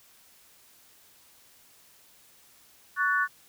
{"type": "chord", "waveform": "sine", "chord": "F# minor", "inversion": "second", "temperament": "equal with one note detuned", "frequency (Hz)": [1126.2, 1480, 1760], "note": ["C#6", "F#6", "A6"], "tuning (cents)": [27, 0, 0], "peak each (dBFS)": [-28, -25, -29], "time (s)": [2.96, 3.28], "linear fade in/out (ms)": 50, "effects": ["white hiss -58 dBFS RMS until 3.48 s"]}